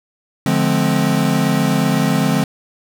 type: chord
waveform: square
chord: D half-diminished seventh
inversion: none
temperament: equal with one note detuned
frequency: 146.83 / 174.61 / 212.3 / 261.6 Hz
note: D3 / F3 / Ab3 / C4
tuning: 0 / 0 / +38 / 0 cents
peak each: -20 dBFS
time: 0.46-2.44 s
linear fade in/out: 2 ms
effects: none